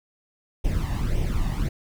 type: noise with flanger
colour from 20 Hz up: brown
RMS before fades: -24 dBFS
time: 0.64-1.69 s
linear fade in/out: 10 ms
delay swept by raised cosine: 0.34 to 1.1 ms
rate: 1.8 Hz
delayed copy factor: +0.7
effects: none